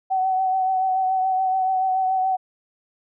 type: tone with vibrato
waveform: sine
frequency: 755 Hz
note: F#5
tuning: 35 cents sharp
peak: -18 dBFS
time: 0.1-2.37 s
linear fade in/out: 20 ms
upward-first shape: triangle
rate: 7 Hz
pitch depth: 30 cents each way
effects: none